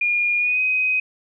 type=tone with pitch glide; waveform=sine; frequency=2425 to 2515 Hz; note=D#7 to D#7; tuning=-45 to +18 cents; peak=-17 dBFS; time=0.01-1 s; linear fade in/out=5 ms; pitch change=+63 cents; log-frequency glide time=0.38-0.6 s; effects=none